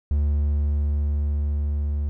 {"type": "tone with level ramp", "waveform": "triangle", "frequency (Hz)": 73, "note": "D2", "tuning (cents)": -10, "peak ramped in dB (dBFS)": [-16, -20], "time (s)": [0.11, 2.09], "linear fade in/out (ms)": 0, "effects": []}